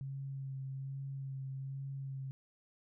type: tone with vibrato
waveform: sine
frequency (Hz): 135.4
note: C#3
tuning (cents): -40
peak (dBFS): -39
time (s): 0.01-2.31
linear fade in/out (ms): 0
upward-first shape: sine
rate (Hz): 1.2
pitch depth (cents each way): 19
effects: none